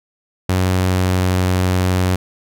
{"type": "tone with pitch glide", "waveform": "sawtooth", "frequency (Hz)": [92.5, 91.91], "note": ["F#2", "F#2"], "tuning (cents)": [0, -11], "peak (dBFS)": -10, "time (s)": [0.49, 2.16], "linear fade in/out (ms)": 5, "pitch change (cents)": -11, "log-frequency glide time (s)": [0.82, 1.3], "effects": []}